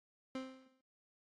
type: tone with exponential decay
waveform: 30% pulse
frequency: 261.7 Hz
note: C4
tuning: in tune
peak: -35 dBFS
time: 0.35-0.81 s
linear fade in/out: 2 ms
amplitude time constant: 99 ms
effects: low-pass 5000 Hz 12 dB/octave + AAC 32 kbps